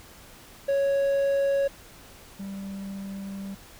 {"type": "tone pair in turn", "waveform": "triangle", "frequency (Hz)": [554.4, 196.01], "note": ["C#5", "G3"], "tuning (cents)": [0, 0], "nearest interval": "octave + tritone", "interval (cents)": 1800, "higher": "first", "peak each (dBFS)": [-19, -31], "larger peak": "first", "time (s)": [[0.68, 1.68], [2.39, 3.55]], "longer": "second", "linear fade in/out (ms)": 10, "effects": ["pink hiss -49 dBFS RMS until 3.79 s"]}